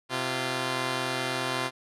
5% pulse tone pair together, 129.3 / 345.2 Hz, C3 / F4, -20 / -20 cents, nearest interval octave + perfect fourth, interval 1700 cents, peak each -19 dBFS, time 0.09-1.71 s, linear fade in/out 50 ms, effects low-pass 9000 Hz 12 dB/octave

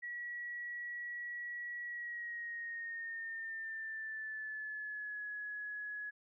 sine tone with pitch glide, 1926 to 1686.4 Hz, B6 to G#6, -44 to +26 cents, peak -40 dBFS, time 0.02-6.11 s, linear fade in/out 20 ms, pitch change -230 cents, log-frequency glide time 1.84-5.23 s, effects none

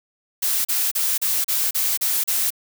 blue noise bursts, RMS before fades -21 dBFS, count 8, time 0.42-2.505 s, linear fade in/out 10 ms, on 230 ms, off 35 ms, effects none

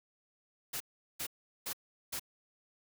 white noise bursts, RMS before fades -38 dBFS, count 4, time 0.73-2.196 s, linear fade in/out 10 ms, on 74 ms, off 390 ms, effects none

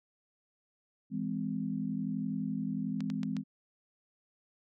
sine chord, E augmented, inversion none, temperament just, 164.81 / 206 / 257.5 Hz, E3 / G#3 / B#3, 0 / -14 / -28 cents, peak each -38 / -35 / -36 dBFS, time 1.1-3.44 s, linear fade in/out 50 ms
clicks, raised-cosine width 0.2 ms, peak -27 dBFS, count 4, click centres 3.006 / 3.101 / 3.232 / 3.367 s
effects none

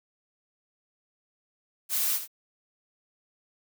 blue noise with echo, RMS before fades -27 dBFS, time 1.89-2.2 s, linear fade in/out 50 ms, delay 78 ms, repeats 1, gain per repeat -10 dB, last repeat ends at 2.278 s, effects none

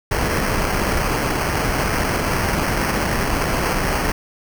pink noise with sample-and-hold, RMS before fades -20 dBFS, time 0.11-4.12 s, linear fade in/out 5 ms, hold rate 3675 Hz, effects none

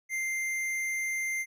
triangle tone with tanh clipping, 2093 Hz, C7, in tune, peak -31 dBFS, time 0.09-1.46 s, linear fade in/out 50 ms, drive 18 dB, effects none

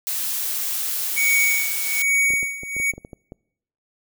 blue noise, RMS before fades -25 dBFS, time 0.07-2.02 s, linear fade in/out 0 ms
square tone with tremolo, 2243 Hz, C#7, 20 cents sharp, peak -16 dBFS, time 1.16-2.92 s, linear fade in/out 20 ms, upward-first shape sine, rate 1.2 Hz, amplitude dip 85%
clicks, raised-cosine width 2 ms, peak -23 dBFS, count 11, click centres 2.305 / 2.337 / 2.43 / 2.634 / 2.766 / 2.8 / 2.937 / 2.98 / 3.049 / 3.132 / 3.321 s
effects noise-tail reverb RT60 0.8 s tail -26 dB re dry

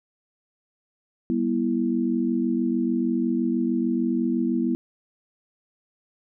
sine chord, E minor, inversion first, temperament equal with one note detuned, 196 / 242.3 / 329.6 Hz, G3 / B3 / E4, 0 / -33 / 0 cents, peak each -28 / -23 / -26 dBFS, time 1.3-4.75 s, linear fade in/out 0 ms, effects none

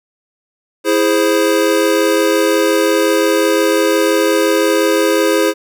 square chord, E augmented, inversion none, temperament equal, 329.6 / 415.3 / 523.3 Hz, E4 / G#4 / B#4, 0 / 0 / 0 cents, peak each -16 dBFS, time 0.84-5.54 s, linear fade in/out 50 ms, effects none

